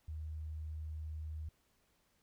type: tone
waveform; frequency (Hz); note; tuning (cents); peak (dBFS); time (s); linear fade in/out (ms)
sine; 77.78; D#2; 0; -40; 0.08-1.49; 5
effects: pink hiss -75 dBFS RMS until 2.22 s